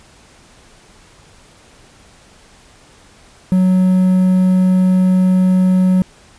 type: tone with quantisation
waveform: triangle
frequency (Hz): 185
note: F#3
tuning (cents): 0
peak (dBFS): -7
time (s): 3.52-6.02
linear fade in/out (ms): 0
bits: 6
effects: pink hiss -46 dBFS RMS until 6.38 s + resampled to 22050 Hz